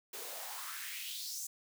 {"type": "noise with high-pass filter sweep", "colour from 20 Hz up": "white", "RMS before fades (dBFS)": -43, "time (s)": [0.13, 1.47], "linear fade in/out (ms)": 5, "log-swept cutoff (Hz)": [350, 7200], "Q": 3.6, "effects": []}